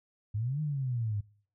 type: exponential two-way sweep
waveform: sine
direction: up then down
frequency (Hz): 100 to 155.56 to 100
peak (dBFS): -29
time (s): 0.34-1.21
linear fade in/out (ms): 10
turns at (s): 0.61
effects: noise-tail reverb RT60 0.5 s tail -22 dB re dry